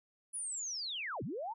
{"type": "linear two-way sweep", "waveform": "sine", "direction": "down then up", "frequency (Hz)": [10110, 94.5, 953], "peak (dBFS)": -37, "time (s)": [0.33, 1.54], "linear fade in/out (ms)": 20, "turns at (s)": 1.23, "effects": []}